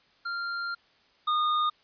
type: tone pair in turn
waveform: square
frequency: 1390 / 1224.8 Hz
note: F6 / D#6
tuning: -9 / -28 cents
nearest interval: major second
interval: 219 cents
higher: first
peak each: -31 / -24 dBFS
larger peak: second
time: 0.25-0.75 / 1.27-1.7 s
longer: first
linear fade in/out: 10 ms
effects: white hiss -63 dBFS RMS until 1.83 s + resampled to 11025 Hz